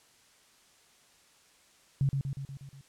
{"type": "tone with echo", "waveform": "sine", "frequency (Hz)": 137.4, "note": "C#3", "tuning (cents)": -15, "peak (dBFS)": -23, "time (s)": [2.01, 2.09], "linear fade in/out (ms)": 0, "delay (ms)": 120, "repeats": 6, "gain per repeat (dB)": -4, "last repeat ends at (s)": 2.81, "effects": ["white hiss -62 dBFS RMS until 2.88 s", "low-pass 9000 Hz 12 dB/octave"]}